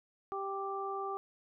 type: harmonic tone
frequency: 392 Hz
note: G4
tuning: in tune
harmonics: 1 / 2 / 3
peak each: -39 / -40 / -39 dBFS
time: 0.32-1.17 s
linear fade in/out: 0 ms
effects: none